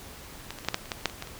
clicks, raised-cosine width 0.2 ms, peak -17 / -22 / -22 / -7 / -8 / -27 / -12 / -30 / -6 / -23 / -17 / -25 dBFS, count 12, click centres 0.506 / 0.587 / 0.648 / 0.686 / 0.744 / 0.857 / 0.918 / 1.01 / 1.057 / 1.098 / 1.224 / 1.273 s, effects pink hiss -45 dBFS RMS until 1.39 s

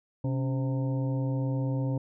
harmonic tone with a mistuned harmonic, 130.81 Hz, C3, in tune, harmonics 1 / 2 / 3 / 4 / 5 / 6 / 7, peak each -27 / -33 / -46 / -38 / -50 / -54 / -46 dBFS, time 0.24-1.98 s, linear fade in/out 5 ms, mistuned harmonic 2, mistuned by +100 cents, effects none

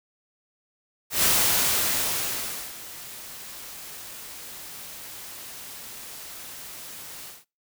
white noise with ADSR envelope, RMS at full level -20 dBFS, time 1.1-7.45 s, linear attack 130 ms, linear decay 1500 ms, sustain -20 dB, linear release 190 ms, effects noise-tail reverb RT60 0.3 s tail -26 dB re dry

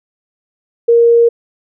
sine tone, 468 Hz, A#4, 7 cents sharp, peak -5 dBFS, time 0.88-1.29 s, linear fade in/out 10 ms, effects none

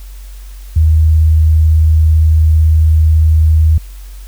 sine tone with vibrato, 78.9 Hz, D#2, 25 cents sharp, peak -5 dBFS, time 0.76-3.78 s, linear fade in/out 5 ms, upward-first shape triangle, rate 18 Hz, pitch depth 14 cents each way, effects added 47 Hz sine -27 dBFS peak until 4.27 s + white hiss -43 dBFS RMS until 4.27 s

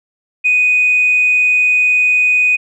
sine tone, 2489 Hz, D#7, in tune, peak -8 dBFS, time 0.44-2.57 s, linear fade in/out 20 ms, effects tanh soft clip ceiling -4 dBFS

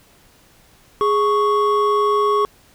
triangle tone pair together, 415.3 / 1108.7 Hz, G#4 / C#6, 0 / 0 cents, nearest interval octave + perfect fourth, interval 1700 cents, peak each -15 dBFS, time 1.01-2.45 s, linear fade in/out 0 ms, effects pink hiss -52 dBFS RMS until 2.74 s

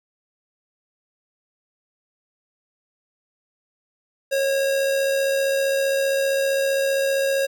square tone with amplitude modulation, 545 Hz, C#5, 29 cents flat, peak -18 dBFS, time 4.31-7.47 s, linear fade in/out 20 ms, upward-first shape sine, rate 75.3 Hz, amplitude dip 35%, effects none

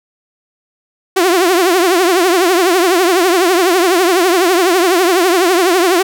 sawtooth tone with vibrato, 359.2 Hz, F4, 49 cents sharp, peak -5 dBFS, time 1.16-6.03 s, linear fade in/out 10 ms, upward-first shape triangle, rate 12 Hz, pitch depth 160 cents each way, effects none

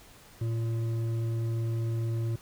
sine tone with hard clipping, 114.4 Hz, A#2, 32 cents flat, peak -29 dBFS, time 0.41-2.36 s, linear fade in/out 5 ms, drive 7 dB, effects pink hiss -54 dBFS RMS until 2.41 s

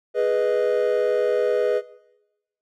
triangle chord, G# minor, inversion none, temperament equal, 415.3 / 493.9 / 622.3 Hz, G#4 / B4 / D#5, 0 / 0 / 0 cents, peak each -20 / -18 / -22 dBFS, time 0.14-1.82 s, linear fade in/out 50 ms, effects noise-tail reverb RT60 1.0 s tail -20 dB re dry + tanh soft clip ceiling -10 dBFS

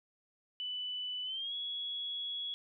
sine tone with pitch glide, 2987 to 3353 Hz, F#7 to G#7, +16 to +16 cents, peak -36 dBFS, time 0.6-2.54 s, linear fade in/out 0 ms, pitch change +200 cents, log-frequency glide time 1.24-1.54 s, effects none

